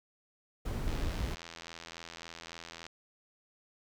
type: noise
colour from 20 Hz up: brown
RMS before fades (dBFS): -34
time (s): 0.65-1.35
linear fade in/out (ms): 10
type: click train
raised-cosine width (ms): 0.2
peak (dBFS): -27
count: 167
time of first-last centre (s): 0.88-2.866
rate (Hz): 83.6
effects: none